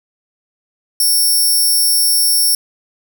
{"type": "tone", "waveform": "5% pulse", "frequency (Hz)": 5460, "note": "F8", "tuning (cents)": -40, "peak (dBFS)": -5, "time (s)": [1, 2.55], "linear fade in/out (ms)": 2, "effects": []}